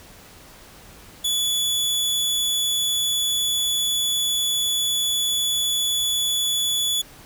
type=tone; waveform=sawtooth; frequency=3432 Hz; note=A7; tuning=44 cents flat; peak=-17 dBFS; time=1.24-7.02 s; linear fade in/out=10 ms; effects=pink hiss -46 dBFS RMS until 7.25 s